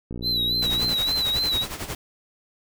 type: click train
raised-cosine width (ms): 3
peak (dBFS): -21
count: 50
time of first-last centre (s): 0.11-0.929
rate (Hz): 59.8
type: tone with vibrato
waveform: triangle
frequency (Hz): 3951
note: B7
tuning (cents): 0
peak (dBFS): -20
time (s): 0.22-1.66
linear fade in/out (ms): 50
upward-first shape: sine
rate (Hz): 3.5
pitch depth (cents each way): 69
type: noise with tremolo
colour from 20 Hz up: pink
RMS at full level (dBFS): -30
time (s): 0.62-1.95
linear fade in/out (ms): 2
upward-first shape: sine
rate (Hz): 11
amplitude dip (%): 70
effects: none